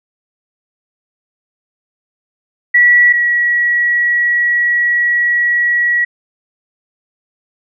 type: tone pair in turn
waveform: sine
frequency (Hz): 1940 / 1923.3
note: B6 / B6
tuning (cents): -31 / -46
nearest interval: unison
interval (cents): 15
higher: first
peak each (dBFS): -5 / -10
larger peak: first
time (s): 2.74-3.13 / 3.13-6.05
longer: second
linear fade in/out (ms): 10
effects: none